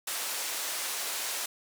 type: band-pass noise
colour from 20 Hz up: white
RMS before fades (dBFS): -34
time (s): 0.07-1.46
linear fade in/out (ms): 5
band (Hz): 470 to 12000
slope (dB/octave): 12
effects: none